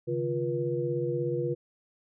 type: tone cluster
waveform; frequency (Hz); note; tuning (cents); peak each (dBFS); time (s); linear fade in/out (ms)
sine; 137 / 153.6 / 350.3 / 481.5; C#3 / D#3 / F4 / B4; -20 / -22 / +5 / -44; -33 / -38 / -31 / -31; 0.07-1.55; 20
effects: none